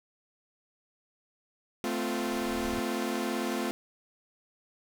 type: chord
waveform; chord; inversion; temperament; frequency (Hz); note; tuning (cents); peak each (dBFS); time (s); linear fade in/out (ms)
sawtooth; F major; first; equal with one note detuned; 220 / 258 / 349.2; A3 / C4 / F4; 0 / -24 / 0; -30; 1.84-3.71; 0
type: noise with exponential growth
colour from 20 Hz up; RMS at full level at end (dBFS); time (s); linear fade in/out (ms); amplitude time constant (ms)
brown; -36; 1.92-2.8; 2; 190
effects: none